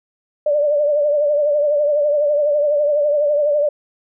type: tone with vibrato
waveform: sine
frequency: 588 Hz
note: D5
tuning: 2 cents sharp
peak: -13 dBFS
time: 0.46-3.69 s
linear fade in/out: 5 ms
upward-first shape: triangle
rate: 12 Hz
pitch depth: 67 cents each way
effects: none